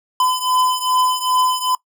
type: beating tone pair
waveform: square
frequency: 1012 / 1014.5 Hz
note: B5 / B5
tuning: +42 / +46 cents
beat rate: 2.5 Hz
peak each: -18 / -21 dBFS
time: 0.2-1.75 s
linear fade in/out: 2 ms
effects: noise-tail reverb RT60 0.1 s tail -21 dB re dry